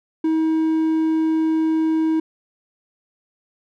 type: tone with hard clipping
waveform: triangle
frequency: 318.9 Hz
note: D#4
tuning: 43 cents sharp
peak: -17 dBFS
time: 0.24-2.2 s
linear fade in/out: 5 ms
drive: 6 dB
effects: none